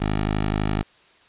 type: tone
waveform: 10% pulse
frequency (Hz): 51.91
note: G#1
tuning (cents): 0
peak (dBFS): -13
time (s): 0-0.83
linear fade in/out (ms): 10
effects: white hiss -55 dBFS RMS until 1.28 s + resampled to 8000 Hz